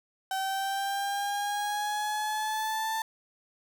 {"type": "exponential sweep", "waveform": "35% pulse", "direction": "up", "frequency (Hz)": [766, 890], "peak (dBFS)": -27, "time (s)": [0.31, 3.02], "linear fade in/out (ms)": 2, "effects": []}